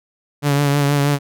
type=tone with vibrato; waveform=sawtooth; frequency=143 Hz; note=D3; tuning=46 cents flat; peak=-10 dBFS; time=0.42-1.19 s; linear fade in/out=50 ms; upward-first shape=triangle; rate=6.3 Hz; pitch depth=39 cents each way; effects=none